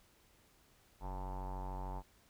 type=tone with low-pass filter; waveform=square; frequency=46.71 Hz; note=F#1; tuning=17 cents sharp; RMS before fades=-42 dBFS; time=1-2.03 s; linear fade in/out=50 ms; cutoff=890 Hz; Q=8; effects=pink hiss -68 dBFS RMS until 2.29 s